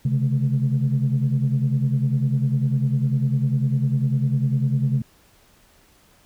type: tone cluster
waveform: sine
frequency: 132.6 / 142.6 / 214.7 Hz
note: C3 / C#3 / A3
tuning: +23 / +49 / -42 cents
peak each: -19 / -22 / -26 dBFS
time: 0.05-5.02 s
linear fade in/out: 5 ms
effects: tanh soft clip ceiling -11 dBFS + pink hiss -56 dBFS RMS until 6.25 s